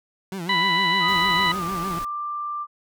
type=tone with vibrato; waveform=30% pulse; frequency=180 Hz; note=F#3; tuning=47 cents flat; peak=-26 dBFS; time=0.32-1.99 s; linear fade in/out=2 ms; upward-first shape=sine; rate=6.6 Hz; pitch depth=150 cents each way
type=harmonic tone; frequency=990 Hz; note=B5; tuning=4 cents sharp; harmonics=1 / 2 / 3 / 4; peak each=-22 / -22 / -27 / -26 dBFS; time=0.49-1.52 s; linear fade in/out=5 ms
type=tone with pitch glide; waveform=sine; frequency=1244.5 to 1182.8 Hz; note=D#6 to D6; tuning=0 to +12 cents; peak=-26 dBFS; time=1-2.67 s; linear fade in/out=50 ms; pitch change=-88 cents; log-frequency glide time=1.57-1.63 s
type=noise; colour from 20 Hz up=pink; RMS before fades=-38 dBFS; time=1.08-2.05 s; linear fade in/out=5 ms
effects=none